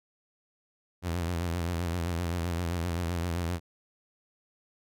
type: tone with vibrato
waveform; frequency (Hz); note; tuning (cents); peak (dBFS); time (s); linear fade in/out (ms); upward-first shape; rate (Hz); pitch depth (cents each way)
sawtooth; 86; F2; -26; -25; 1.02-3.6; 50; sine; 7.7; 76
effects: none